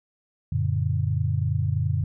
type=chord; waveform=sine; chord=Gb augmented; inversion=none; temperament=just; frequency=92.5 / 115.62 / 144.53 Hz; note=Gb2 / Bb2 / D3; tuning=0 / -14 / -27 cents; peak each=-25 / -26 / -26 dBFS; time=0.52-2.04 s; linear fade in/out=5 ms; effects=none